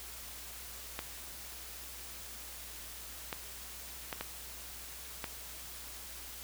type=clicks; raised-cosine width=0.3 ms; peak=-20 dBFS; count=5; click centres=0.991 / 3.328 / 4.128 / 4.21 / 5.242 s; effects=added 60 Hz sine -54 dBFS peak until 6.43 s + white hiss -47 dBFS RMS until 6.43 s

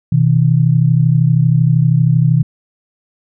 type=tone pair together; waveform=sine; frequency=126.1 / 158.88 Hz; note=B2 / D#3; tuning=+36 / +37 cents; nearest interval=major third; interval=401 cents; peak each=-11 dBFS; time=0.12-2.43 s; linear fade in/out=5 ms; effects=none

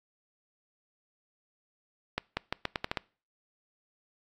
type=accelerating click train; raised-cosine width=0.3 ms; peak=-13 dBFS; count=8; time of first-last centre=2.18-2.972 s; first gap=190 ms; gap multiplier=0.82; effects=noise-tail reverb RT60 0.4 s tail -25 dB re dry + AAC 48 kbps

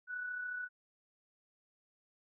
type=tone with amplitude modulation; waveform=sine; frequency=1480 Hz; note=F#6; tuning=in tune; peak=-36 dBFS; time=0.07-0.69 s; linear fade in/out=50 ms; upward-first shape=sine; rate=33.9 Hz; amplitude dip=40%; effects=none

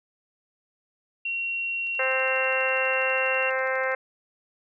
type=tone; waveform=sine; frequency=2740 Hz; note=F7; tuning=34 cents flat; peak=-26 dBFS; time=1.25-3.5 s; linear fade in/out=5 ms
type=click train; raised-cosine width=0.2 ms; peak=-35 dBFS; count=26; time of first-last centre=1.87-3.919 s; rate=12.2 Hz
type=harmonic tone; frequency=262 Hz; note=C4; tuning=2 cents sharp; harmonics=2 / 3 / 4 / 5 / 6 / 7 / 8 / 9 / 10; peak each=-27 / -35 / -34 / -35 / -30 / -33 / -32 / -44 / -44 dBFS; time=1.99-3.95 s; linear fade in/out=5 ms
effects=none

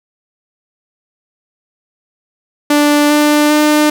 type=tone with pitch steps; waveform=sawtooth; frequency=293.7 / 297.3 / 300.9 Hz; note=D4 / D4 / D4; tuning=0 / +21 / +42 cents; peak=-4 dBFS; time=2.7-3.9 s; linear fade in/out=5 ms; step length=400 ms; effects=none

